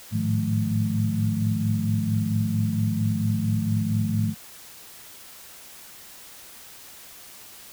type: tone cluster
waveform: sine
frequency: 106 / 110.4 / 155.2 / 176.5 / 216.9 Hz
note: G#2 / A2 / D#3 / F3 / A3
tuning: +36 / +6 / -4 / +19 / -25 cents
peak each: -25 / -30 / -30 / -30 / -26 dBFS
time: 0.11-4.35 s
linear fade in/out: 50 ms
effects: white hiss -45 dBFS RMS until 7.72 s